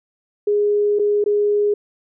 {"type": "tone with dropouts", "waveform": "sine", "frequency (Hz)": 413.5, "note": "G#4", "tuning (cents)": -8, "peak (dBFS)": -14, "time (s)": [0.47, 1.74], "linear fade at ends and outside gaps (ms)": 5, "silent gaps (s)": [[0.989, 0.994], [1.241, 1.26]], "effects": []}